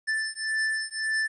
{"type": "beating tone pair", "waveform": "square", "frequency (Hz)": [1760, 1761.8], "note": ["A6", "A6"], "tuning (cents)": [0, 2], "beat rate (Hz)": 1.8, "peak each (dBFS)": -30, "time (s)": [0.07, 1.28], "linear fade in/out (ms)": 20, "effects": ["resampled to 24000 Hz", "11-bit"]}